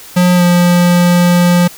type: tone with pitch glide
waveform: square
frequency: 179 to 175.92 Hz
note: F3 to F3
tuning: +43 to +13 cents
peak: -7 dBFS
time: 0.16-1.68 s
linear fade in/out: 10 ms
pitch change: -30 cents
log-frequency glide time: 0.35-0.43 s
effects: white hiss -34 dBFS RMS until 1.77 s